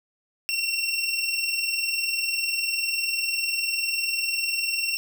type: tone pair together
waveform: 25% pulse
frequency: 2713 / 2733 Hz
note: E7 / F7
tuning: +49 / -38 cents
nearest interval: unison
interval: 13 cents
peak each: -23 dBFS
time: 0.49-4.97 s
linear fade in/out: 0 ms
effects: none